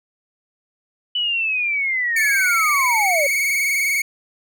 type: linear sweep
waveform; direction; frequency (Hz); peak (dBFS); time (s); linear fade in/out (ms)
sine; down; 2985 to 543; -18; 1.15-3.27; 5
type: tone with vibrato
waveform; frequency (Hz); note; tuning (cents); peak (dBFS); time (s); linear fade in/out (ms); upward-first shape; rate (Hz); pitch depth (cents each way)
45% pulse; 2217; C#7; 0; -17; 2.16-4.02; 5; triangle; 20; 76
effects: none